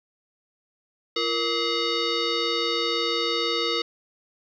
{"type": "tone with frequency modulation", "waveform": "sine", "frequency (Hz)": 2093, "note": "C7", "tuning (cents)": 0, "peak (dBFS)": -22, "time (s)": [1.16, 3.82], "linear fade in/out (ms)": 5, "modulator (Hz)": 812, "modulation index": 3.1, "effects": ["10-bit"]}